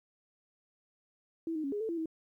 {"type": "tone with pitch steps", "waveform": "sine", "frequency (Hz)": [328.3, 311.3, 276.8, 413.2, 443.4, 336.3, 321.6], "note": ["E4", "D#4", "C#4", "G#4", "A4", "E4", "E4"], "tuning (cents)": [-7, 1, -2, -9, 13, 35, -43], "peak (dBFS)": -32, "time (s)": [1.47, 2.058], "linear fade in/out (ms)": 2, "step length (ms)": 84, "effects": ["12-bit"]}